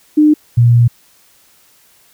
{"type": "tone pair in turn", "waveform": "sine", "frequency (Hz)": [302.5, 119.11], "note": ["D#4", "A#2"], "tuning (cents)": [-49, 38], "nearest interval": "octave + major third", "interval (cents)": 1613, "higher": "first", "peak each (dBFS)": -5, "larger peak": "neither", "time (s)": [[0.17, 0.34], [0.57, 0.88]], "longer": "second", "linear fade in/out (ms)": 10, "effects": ["white hiss -50 dBFS RMS until 2.13 s"]}